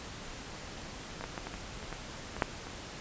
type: clicks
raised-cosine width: 0.5 ms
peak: -23 / -21 / -21 / -23 / -25 / -29 / -23 / -24 / -10 / -26 dBFS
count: 10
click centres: 1.21 / 1.24 / 1.378 / 1.47 / 1.54 / 1.828 / 1.927 / 2.366 / 2.422 / 2.67 s
effects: pink hiss -44 dBFS RMS until 3 s + resampled to 16000 Hz